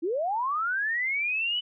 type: linear sweep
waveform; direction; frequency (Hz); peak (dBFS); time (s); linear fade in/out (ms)
sine; up; 302.2 to 3005; -25; 0.02-1.61; 20
effects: none